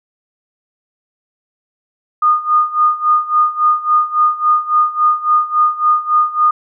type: tone with tremolo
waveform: sine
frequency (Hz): 1225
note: D#6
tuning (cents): -27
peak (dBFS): -7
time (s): 2.22-6.51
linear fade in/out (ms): 5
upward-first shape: sine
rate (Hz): 3.6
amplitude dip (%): 85
effects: none